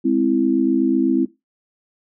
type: chord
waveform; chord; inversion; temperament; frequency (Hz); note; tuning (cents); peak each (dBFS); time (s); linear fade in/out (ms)
sine; Ab augmented; none; equal; 207.7 / 261.6 / 329.6; Ab3 / C4 / E4; 0 / 0 / 0; -23 / -17 / -18; 0.04-1.26; 20
effects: noise-tail reverb RT60 0.2 s tail -17 dB re dry